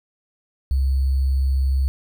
sine tone with sample-and-hold, 67 Hz, C2, 42 cents sharp, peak -16 dBFS, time 0.71-1.88 s, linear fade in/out 0 ms, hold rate 4410 Hz, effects none

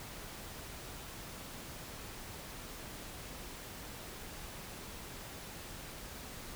silence, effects pink hiss -47 dBFS RMS until 6.55 s

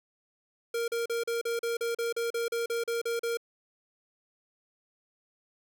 square tone bursts, 466.2 Hz, A#4, in tune, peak -29 dBFS, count 15, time 0.74-3.372 s, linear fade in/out 5 ms, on 140 ms, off 38 ms, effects none

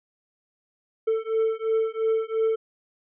triangle beating tone pair, 443.4 / 446.3 Hz, A4 / A4, +13 / +25 cents, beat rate 2.9 Hz, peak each -23 dBFS, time 1.07-2.56 s, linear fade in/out 10 ms, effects resampled to 8000 Hz

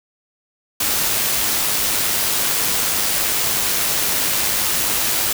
white noise with amplitude modulation, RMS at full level -18 dBFS, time 0.8-5.33 s, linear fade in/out 5 ms, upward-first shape sine, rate 103 Hz, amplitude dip 25%, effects none

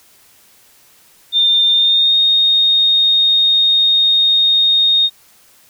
sine tone with pitch glide, 3607 to 3704 Hz, A7 to A#7, +42 to -12 cents, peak -9 dBFS, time 1.32-5.1 s, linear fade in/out 50 ms, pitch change +46 cents, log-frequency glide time 1.72-2.16 s, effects white hiss -49 dBFS RMS until 5.69 s

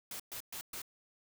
white noise bursts, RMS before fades -43 dBFS, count 4, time 0.11-0.818 s, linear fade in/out 2 ms, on 87 ms, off 120 ms, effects none

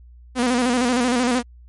sawtooth tone with vibrato, 246.9 Hz, B3, in tune, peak -13 dBFS, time 0.35-1.43 s, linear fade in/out 50 ms, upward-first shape square, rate 13 Hz, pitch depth 60 cents each way, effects added 60 Hz sine -42 dBFS peak until 1.68 s + MP3 48 kbps

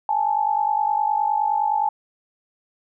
sine tone pair together, 827 / 876.7 Hz, G#5 / A5, -8 / -7 cents, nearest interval minor second, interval 101 cents, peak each -21 dBFS, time 0.09-1.89 s, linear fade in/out 2 ms, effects none

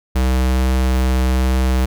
square tone, 64.2 Hz, C2, 32 cents flat, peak -14 dBFS, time 0.15-1.86 s, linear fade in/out 10 ms, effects none

